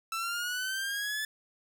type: linear sweep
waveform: sawtooth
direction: up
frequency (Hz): 1320 to 1742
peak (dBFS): -28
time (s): 0.12-1.25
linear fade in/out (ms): 2
effects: none